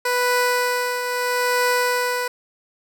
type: tone with tremolo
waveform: 15% pulse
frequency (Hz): 493.9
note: B4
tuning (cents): 0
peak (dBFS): -10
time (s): 0.05-2.28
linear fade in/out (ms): 5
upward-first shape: triangle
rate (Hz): 0.77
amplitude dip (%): 55
effects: none